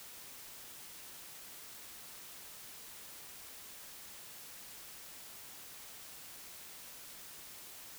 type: silence
effects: white hiss -51 dBFS RMS until 7.98 s